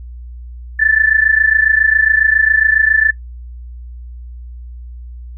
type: tone pair together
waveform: sine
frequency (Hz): 1740 / 1767.3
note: A6 / A6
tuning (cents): -20 / +7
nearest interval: unison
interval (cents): 27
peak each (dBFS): -12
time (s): 0.79-3.11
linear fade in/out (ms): 10
effects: noise-tail reverb RT60 0.1 s tail -18 dB re dry + added 60 Hz sine -28 dBFS peak until 5.37 s